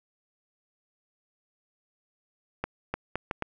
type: accelerating click train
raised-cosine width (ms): 0.5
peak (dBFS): -14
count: 5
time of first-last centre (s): 2.64-3.423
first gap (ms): 300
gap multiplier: 0.72
effects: none